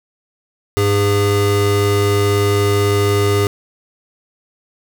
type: tone pair together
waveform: square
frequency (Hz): 101 / 406.8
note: G#2 / G#4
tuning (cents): -48 / -36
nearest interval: 2 octaves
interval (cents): 2412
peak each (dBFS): -16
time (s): 0.77-3.47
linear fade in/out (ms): 0
effects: none